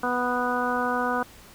harmonic tone, 246.9 Hz, B3, in tune, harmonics 1 / 2 / 3 / 4 / 5 / 6, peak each -30 / -30 / -30 / -30 / -30 / -30 dBFS, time 0.03-1.23 s, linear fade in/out 5 ms, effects pink hiss -49 dBFS RMS until 1.54 s

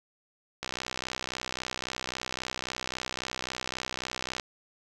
click train, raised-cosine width 0.2 ms, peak -15 dBFS, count 241, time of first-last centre 0.63-4.398 s, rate 63.7 Hz, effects none

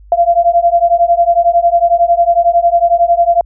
sine beating tone pair, 682 / 693 Hz, F5 / F5, -41 / -14 cents, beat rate 11 Hz, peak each -10 dBFS, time 0.12-3.41 s, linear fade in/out 2 ms, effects added 50 Hz sine -36 dBFS peak until 3.45 s

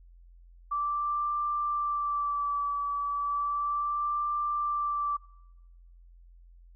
sine tone with vibrato, 1165 Hz, D6, 14 cents flat, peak -27 dBFS, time 0.71-5.17 s, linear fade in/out 10 ms, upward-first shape sine, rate 0.34 Hz, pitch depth 24 cents each way, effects noise-tail reverb RT60 1.0 s tail -23 dB re dry + added 43 Hz sine -51 dBFS peak until 6.75 s

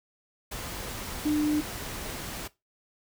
sine tone in noise, 300 Hz, D4, 37 cents sharp, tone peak -22 dBFS, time 1.25-1.61 s, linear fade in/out 10 ms, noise pink, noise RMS -37 dBFS, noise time 0.51-2.48 s, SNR +12 dB, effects noise-tail reverb RT60 0.2 s tail -18 dB re dry

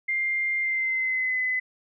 sine tone with pitch glide, 2100 to 2020 Hz, C7 to B6, +6 to +39 cents, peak -23 dBFS, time 0.08-1.6 s, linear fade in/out 10 ms, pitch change -67 cents, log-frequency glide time 0.61-1.4 s, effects none

